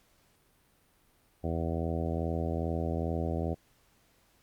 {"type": "harmonic tone", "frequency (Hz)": 82.41, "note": "E2", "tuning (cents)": 0, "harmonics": [1, 2, 3, 4, 5, 6, 7, 8, 9], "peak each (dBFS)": [-33, -36, -38, -39, -40, -41, -41, -42, -43], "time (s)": [1.43, 3.55], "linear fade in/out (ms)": 20, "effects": ["pink hiss -67 dBFS RMS until 4.42 s", "Opus 48 kbps"]}